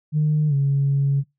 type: tone with pitch glide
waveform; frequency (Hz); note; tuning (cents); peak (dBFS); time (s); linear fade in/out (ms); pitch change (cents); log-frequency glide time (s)
sine; 152 to 139.38; D#3 to C#3; -40 to +10; -15; 0.12-1.24; 50; -150; 0.48-0.54
effects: noise-tail reverb RT60 0.2 s tail -24 dB re dry + tanh soft clip ceiling -12 dBFS